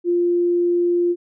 sine tone, 349 Hz, F4, 1 cent flat, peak -15 dBFS, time 0.04-1.16 s, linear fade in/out 50 ms, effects none

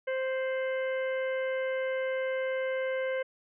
harmonic tone with a mistuned harmonic, 523.3 Hz, C5, in tune, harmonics 1 / 2 / 3 / 4 / 5 / 6, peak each -29 / -45 / -39 / -40 / -54 / -51 dBFS, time 0.07-3.23 s, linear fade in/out 10 ms, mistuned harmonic 6, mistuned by -72 cents, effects none

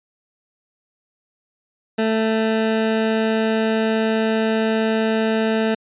20% pulse tone, 221.2 Hz, A3, 9 cents sharp, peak -12 dBFS, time 1.98-5.75 s, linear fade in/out 10 ms, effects resampled to 8000 Hz

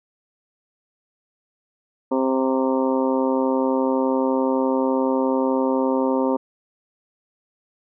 harmonic tone with a mistuned harmonic, 131.7 Hz, C3, 12 cents sharp, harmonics 2 / 3 / 4 / 5 / 6 / 7 / 8 / 9, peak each -21 / -25 / -23 / -35 / -36 / -27 / -35 / -36 dBFS, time 2.11-6.37 s, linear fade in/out 10 ms, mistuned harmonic 9, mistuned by -26 cents, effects none

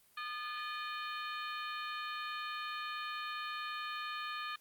harmonic tone with a mistuned harmonic, 610 Hz, D#5, 34 cents flat, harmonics 2 / 3 / 4 / 5 / 6 / 7, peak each -41 / -45 / -47 / -49 / -51 / -52 dBFS, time 0.17-4.56 s, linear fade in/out 5 ms, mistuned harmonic 3, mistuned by -98 cents, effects white hiss -67 dBFS RMS until 4.6 s + Opus 32 kbps

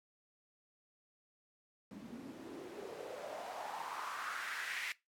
white noise with band-pass filter sweep, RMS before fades -44 dBFS, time 1.91-4.92 s, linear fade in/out 0 ms, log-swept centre 200 to 2200 Hz, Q 3.7, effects noise-tail reverb RT60 0.2 s tail -20 dB re dry + MP3 96 kbps

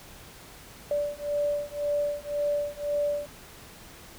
sine beating tone pair, 582 / 583.9 Hz, D5 / D5, -16 / -10 cents, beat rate 1.9 Hz, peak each -29 dBFS, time 0.91-3.26 s, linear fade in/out 2 ms, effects pink hiss -48 dBFS RMS until 4.18 s

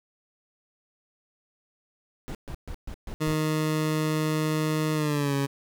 brown noise bursts, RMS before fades -35 dBFS, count 6, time 2.28-3.338 s, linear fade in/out 0 ms, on 68 ms, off 130 ms
20% pulse tone with pitch glide, 155.3 to 139.16 Hz, D#3 to C#3, -3 to +7 cents, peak -19 dBFS, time 3.2-5.47 s, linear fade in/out 20 ms, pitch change -190 cents, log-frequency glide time 4.94-5.35 s
effects none

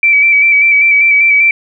sine tone with vibrato, 2310 Hz, D7, 29 cents flat, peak -5 dBFS, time 0.03-1.51 s, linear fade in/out 2 ms, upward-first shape square, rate 5.1 Hz, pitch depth 25 cents each way, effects none

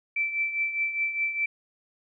sine tone with tremolo, 2330 Hz, D7, 14 cents flat, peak -22 dBFS, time 0.16-1.46 s, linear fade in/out 5 ms, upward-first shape triangle, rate 4.9 Hz, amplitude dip 70%, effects none

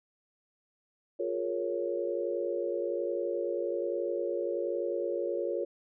sine chord, Bb minor seventh, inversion second, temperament equal with one note detuned, 354.1 / 415.3 / 466.2 / 554.4 Hz, F4 / Ab4 / Bb4 / Db5, +24 / 0 / 0 / 0 cents, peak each -34 / -38 / -35 / -34 dBFS, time 1.19-5.65 s, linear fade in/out 10 ms, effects none

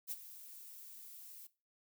violet noise with ADSR envelope, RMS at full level -39 dBFS, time 0.07-1.47 s, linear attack 45 ms, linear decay 35 ms, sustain -14 dB, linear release 7 ms, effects noise-tail reverb RT60 0.3 s tail -18 dB re dry

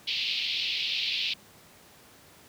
pink band-pass noise, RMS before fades -30 dBFS, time 0.07-1.34 s, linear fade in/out 10 ms, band 2500 to 4500 Hz, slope 48 dB/octave, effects pink hiss -54 dBFS RMS until 2.48 s + high-pass 100 Hz 12 dB/octave

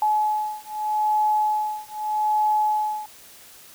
sine beating tone pair, 851 / 851.81 Hz, G#5 / G#5, +42 / +44 cents, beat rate 0.81 Hz, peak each -23 / -23 dBFS, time 0.02-3.06 s, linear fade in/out 2 ms, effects white hiss -47 dBFS RMS until 3.74 s

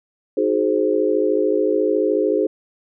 sine chord, Ab dominant seventh, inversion second, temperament equal with one note detuned, 311.1 / 370 / 423.8 / 523.3 Hz, Eb4 / Gb4 / Ab4 / C5, 0 / 0 / +35 / 0 cents, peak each -22 / -22 / -19 / -22 dBFS, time 0.37-2.47 s, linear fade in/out 5 ms, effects none

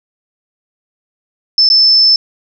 sine tone with dropouts, 5274 Hz, E8, in tune, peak -5 dBFS, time 1.58-2.16 s, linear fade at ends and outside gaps 2 ms, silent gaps 1.69-1.7 s, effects none

